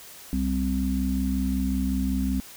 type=harmonic tone; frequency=65.41 Hz; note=C2; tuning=in tune; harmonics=1 / 3 / 4; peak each=-27 / -27 / -27 dBFS; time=0.33-2.4 s; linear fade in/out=0 ms; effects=white hiss -45 dBFS RMS until 2.56 s